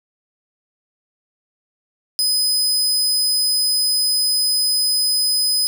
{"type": "tone", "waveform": "sawtooth", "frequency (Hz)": 5020, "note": "D#8", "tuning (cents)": 15, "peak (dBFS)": -13, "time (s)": [2.19, 5.67], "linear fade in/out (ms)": 0, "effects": []}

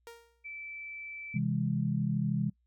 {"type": "tone with exponential decay", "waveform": "sawtooth", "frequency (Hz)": 466.2, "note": "A#4", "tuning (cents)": 0, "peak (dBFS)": -39, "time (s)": [0.07, 0.47], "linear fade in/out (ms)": 1, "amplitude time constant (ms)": 86}
{"type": "tone", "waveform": "sine", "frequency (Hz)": 2321, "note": "D7", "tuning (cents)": -21, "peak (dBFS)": -40, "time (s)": [0.44, 1.39], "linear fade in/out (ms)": 20}
{"type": "chord", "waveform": "sine", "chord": "C augmented", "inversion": "none", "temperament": "just", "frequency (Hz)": [130.81, 163.52, 204.4], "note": ["C3", "E3", "G#3"], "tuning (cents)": [0, -14, -27], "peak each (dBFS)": -32, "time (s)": [1.34, 2.5], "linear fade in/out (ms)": 10}
{"effects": ["noise-tail reverb RT60 0.1 s tail -23 dB re dry", "added 60 Hz sine -70 dBFS peak until 2.66 s"]}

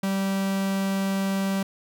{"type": "tone", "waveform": "45% pulse", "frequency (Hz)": 194.4, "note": "G3", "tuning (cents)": -14, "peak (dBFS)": -23, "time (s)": [0.03, 1.63], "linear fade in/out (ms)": 5, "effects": []}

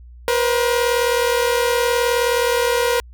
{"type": "tone pair together", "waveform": "sawtooth", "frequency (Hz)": [477.8, 517], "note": ["A#4", "C5"], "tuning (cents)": [43, -21], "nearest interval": "minor second", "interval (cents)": 136, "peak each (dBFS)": [-13, -18], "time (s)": [0.28, 3], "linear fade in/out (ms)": 0, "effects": ["added 60 Hz sine -38 dBFS peak until 3.13 s"]}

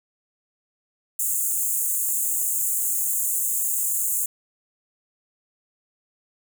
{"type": "high-pass noise", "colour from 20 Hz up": "pink", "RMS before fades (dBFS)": -24, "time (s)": [1.19, 4.26], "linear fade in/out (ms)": 5, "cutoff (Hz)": 6800, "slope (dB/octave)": 96, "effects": []}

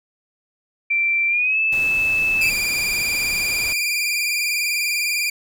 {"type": "tone with pitch glide", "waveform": "sine", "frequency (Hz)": [2349, 2621], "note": ["D7", "E7"], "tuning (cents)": [0, -11], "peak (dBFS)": -16, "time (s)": [0.9, 2.5], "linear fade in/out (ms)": 10, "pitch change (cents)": 189, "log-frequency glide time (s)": [1.28, 1.59]}
{"type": "noise", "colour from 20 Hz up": "pink", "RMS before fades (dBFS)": -35, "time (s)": [1.72, 3.73], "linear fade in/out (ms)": 5}
{"type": "tone with vibrato", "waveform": "sawtooth", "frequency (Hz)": 2389, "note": "D7", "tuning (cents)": 29, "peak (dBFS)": -16, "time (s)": [2.41, 5.3], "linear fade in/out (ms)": 5, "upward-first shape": "sine", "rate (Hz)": 20, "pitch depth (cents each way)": 59}
{"effects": []}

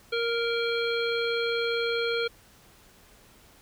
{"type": "harmonic tone", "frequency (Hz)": 466.2, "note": "A#4", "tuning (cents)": 0, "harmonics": [1, 3, 5, 7, 9], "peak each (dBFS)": [-27, -32, -34, -35, -37], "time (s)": [0.12, 2.28], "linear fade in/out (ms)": 10, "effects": ["pink hiss -56 dBFS RMS until 3.61 s"]}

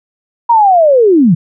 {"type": "linear sweep", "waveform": "sine", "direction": "down", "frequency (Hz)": [960, 146.83], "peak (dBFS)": -4, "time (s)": [0.49, 1.35], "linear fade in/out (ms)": 10, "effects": []}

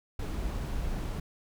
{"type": "noise", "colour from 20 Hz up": "brown", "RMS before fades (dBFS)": -33, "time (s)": [0.19, 1.2], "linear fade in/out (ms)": 5, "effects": []}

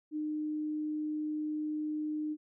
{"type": "tone", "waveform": "sine", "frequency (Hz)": 304.7, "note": "D#4", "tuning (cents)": -36, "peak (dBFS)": -32, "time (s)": [0.11, 2.37], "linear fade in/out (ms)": 50, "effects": []}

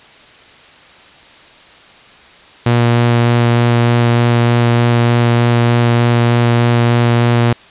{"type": "tone with vibrato", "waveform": "sawtooth", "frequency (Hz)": 118.9, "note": "A#2", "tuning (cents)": 35, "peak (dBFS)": -5, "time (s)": [2.66, 7.53], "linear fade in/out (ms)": 5, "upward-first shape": "sine", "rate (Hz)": 3.3, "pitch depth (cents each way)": 9, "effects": ["white hiss -41 dBFS RMS until 7.7 s", "resampled to 8000 Hz"]}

